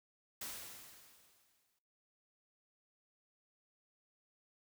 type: noise with exponential decay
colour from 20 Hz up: white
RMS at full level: -43 dBFS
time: 0.41-1.79 s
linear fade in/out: 5 ms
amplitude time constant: 300 ms
effects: noise-tail reverb RT60 0.4 s tail -17 dB re dry